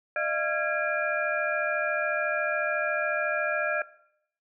sine tone cluster, 608 / 682 / 1374 / 1648 / 2400 Hz, D#5 / F5 / F6 / G#6 / D7, -40 / -41 / -29 / -14 / +37 cents, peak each -30 / -36 / -32 / -30 / -35 dBFS, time 0.16-3.82 s, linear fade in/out 2 ms, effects noise-tail reverb RT60 0.7 s tail -18 dB re dry

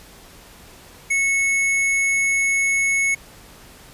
sine tone with hard clipping, 2200 Hz, C#7, 14 cents flat, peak -18 dBFS, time 1.1-3.15 s, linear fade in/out 10 ms, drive 16 dB, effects pink hiss -45 dBFS RMS until 3.93 s + resampled to 32000 Hz

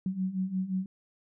sine beating tone pair, 184 / 189.7 Hz, F#3 / F#3, -9 / +43 cents, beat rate 5.7 Hz, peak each -34 / -30 dBFS, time 0.06-0.86 s, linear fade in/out 2 ms, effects none

